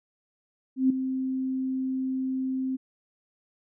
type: tone with ADSR envelope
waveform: sine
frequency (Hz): 261.6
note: C4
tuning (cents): 0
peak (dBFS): -16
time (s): 0.76-2.77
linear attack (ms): 140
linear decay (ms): 5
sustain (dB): -10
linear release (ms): 19
effects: none